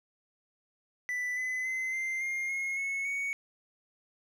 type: tone with pitch steps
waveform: triangle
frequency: 1984 / 2018 / 2052 / 2086 / 2121 / 2157 / 2194 / 2231 Hz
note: B6 / B6 / C7 / C7 / C7 / C#7 / C#7 / C#7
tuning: +7 / +37 / -34 / -6 / +23 / -48 / -18 / +11 cents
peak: -29 dBFS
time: 1.09-3.33 s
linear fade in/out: 0 ms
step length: 280 ms
effects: none